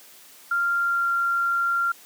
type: tone with pitch glide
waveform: sine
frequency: 1391 to 1383 Hz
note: F6 to F6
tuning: -7 to -17 cents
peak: -20 dBFS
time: 0.51-1.92 s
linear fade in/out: 5 ms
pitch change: -10 cents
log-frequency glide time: 0.78-1.07 s
effects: white hiss -49 dBFS RMS until 2.05 s + high-pass 200 Hz 12 dB/octave